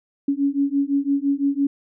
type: beating tone pair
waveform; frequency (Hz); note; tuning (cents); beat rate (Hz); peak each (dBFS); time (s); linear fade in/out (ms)
sine; 277.2 / 283.1; C#4 / C#4; 0 / +37; 5.9; -21; 0.28-1.67; 5
effects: none